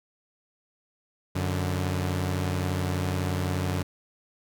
sawtooth tone pair together, 91.8 / 145.9 Hz, F#2 / D3, -13 / -11 cents, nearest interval minor sixth, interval 802 cents, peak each -23 / -27 dBFS, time 1.35-3.83 s, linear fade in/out 10 ms, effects none

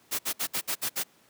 white noise bursts, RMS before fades -29 dBFS, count 7, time 0.11-1.037 s, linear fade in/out 20 ms, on 81 ms, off 60 ms, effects pink hiss -61 dBFS RMS until 1.29 s + high-pass 150 Hz 12 dB/octave

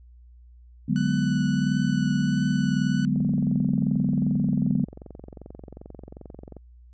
sine chord, G# half-diminished seventh, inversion second, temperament equal, 146.83 / 185 / 207.7 / 246.9 Hz, D3 / F#3 / G#3 / B3, 0 / 0 / 0 / 0 cents, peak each -26 dBFS, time 0.88-4.85 s, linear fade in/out 10 ms
sawtooth tone with vibrato, 1487 Hz, F#6, 8 cents sharp, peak -32 dBFS, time 0.96-3.05 s, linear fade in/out 0 ms, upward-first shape triangle, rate 1.5 Hz, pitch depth 15 cents each way
click train, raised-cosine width 2 ms, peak -27 dBFS, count 78, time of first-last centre 3.16-6.567 s, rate 22.6 Hz
effects added 60 Hz sine -47 dBFS peak until 6.93 s + resampled to 16000 Hz

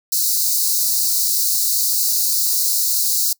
white high-pass noise, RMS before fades -18 dBFS, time 0.12-3.33 s, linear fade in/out 5 ms, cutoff 4000 Hz, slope 96 dB/octave, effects noise-tail reverb RT60 0.1 s tail -23 dB re dry

